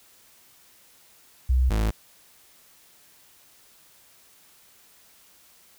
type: tone pair in turn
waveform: sine / 40% pulse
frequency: 63.6 / 53.88 Hz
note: C2 / A1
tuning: -48 / -36 cents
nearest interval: minor third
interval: 288 cents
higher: first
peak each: -17 / -20 dBFS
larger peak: first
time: 1.49-1.7 / 1.7-1.91 s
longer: neither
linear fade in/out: 10 ms
effects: white hiss -56 dBFS RMS until 5.78 s